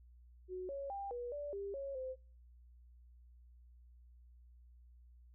sine tone with pitch steps, 368.5 / 555 / 795 / 484.4 / 581 / 398.5 / 551 / 518 Hz, F#4 / C#5 / G5 / B4 / D5 / G4 / C#5 / C5, -7 / +2 / +24 / -34 / -19 / +28 / -11 / -17 cents, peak -40 dBFS, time 0.48-2.16 s, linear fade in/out 50 ms, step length 210 ms, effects noise-tail reverb RT60 0.4 s tail -25 dB re dry + added 60 Hz sine -58 dBFS peak until 5.34 s

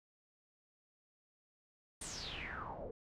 pink noise with low-pass filter sweep, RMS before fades -45 dBFS, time 2.01-2.91 s, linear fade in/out 5 ms, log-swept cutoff 9200 to 460 Hz, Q 7.1, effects none

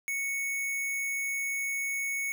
sine tone with sample-and-hold, 2217 Hz, C#7, in tune, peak -29 dBFS, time 0.08-2.32 s, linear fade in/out 0 ms, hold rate 8820 Hz, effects none

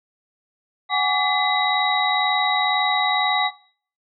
sine tone cluster, 742 / 824 / 1149 / 2015 / 3832 Hz, F#5 / G#5 / D6 / B6 / A#7, +5 / -14 / -38 / +34 / +47 cents, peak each -24 dBFS, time 0.89-3.51 s, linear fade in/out 50 ms, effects noise-tail reverb RT60 0.5 s tail -20 dB re dry

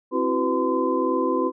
sine tone cluster, 263.9 / 331 / 373.7 / 499.5 / 1026 Hz, C4 / E4 / F#4 / B4 / C6, +15 / +7 / +17 / +20 / -34 cents, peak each -26 dBFS, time 0.11-1.52 s, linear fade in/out 50 ms, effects none

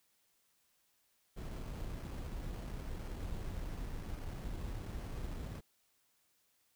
brown noise with sample-and-hold, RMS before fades -42 dBFS, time 1.36-5.61 s, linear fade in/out 20 ms, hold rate 3675 Hz, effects white hiss -75 dBFS RMS until 6.75 s

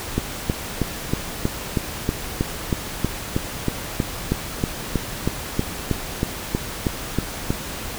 click train, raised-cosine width 3 ms, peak -6 dBFS, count 24, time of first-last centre 0.18-7.505 s, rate 3.14 Hz, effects pink hiss -31 dBFS RMS until 7.98 s

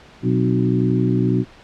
harmonic tone with a mistuned harmonic, 61.74 Hz, B1, in tune, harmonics 2 / 3 / 4 / 5 / 6, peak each -19 / -21 / -22 / -23 / -24 dBFS, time 0.22-1.45 s, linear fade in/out 50 ms, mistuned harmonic 4, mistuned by +70 cents, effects pink hiss -45 dBFS RMS until 1.63 s + low-pass 4000 Hz 12 dB/octave

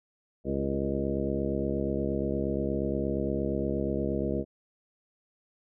harmonic tone with a mistuned harmonic, 68.5 Hz, C#2, 20 cents flat, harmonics 1 / 2 / 3 / 4 / 5 / 6 / 7 / 8 / 9, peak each -36 / -37 / -33 / -35 / -34 / -37 / -35 / -44 / -37 dBFS, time 0.44-4.45 s, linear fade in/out 50 ms, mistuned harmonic 6, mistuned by -34 cents, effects none

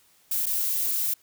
violet noise with dropouts, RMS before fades -26 dBFS, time 0.31-1.14 s, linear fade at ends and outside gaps 5 ms, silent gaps 0.459-0.465 s, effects white hiss -61 dBFS RMS until 1.22 s

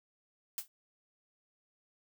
blue noise with exponential decay, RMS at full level -33 dBFS, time 0.58-0.68 s, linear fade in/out 1 ms, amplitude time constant 21 ms, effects none

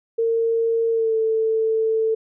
sine tone with pitch glide, 456.8 to 443.8 Hz, A#4 to A4, -35 to +15 cents, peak -17 dBFS, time 0.18-2.15 s, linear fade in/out 10 ms, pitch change -50 cents, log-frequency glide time 0.91-1.15 s, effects none

